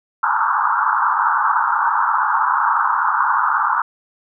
pink band-pass noise, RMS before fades -17 dBFS, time 0.23-3.82 s, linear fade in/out 5 ms, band 850 to 1500 Hz, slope 96 dB/octave, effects none

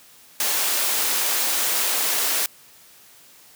white high-pass noise, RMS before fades -22 dBFS, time 0.4-2.46 s, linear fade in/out 2 ms, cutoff 360 Hz, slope 12 dB/octave, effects white hiss -50 dBFS RMS until 3.55 s + high-pass 80 Hz 12 dB/octave

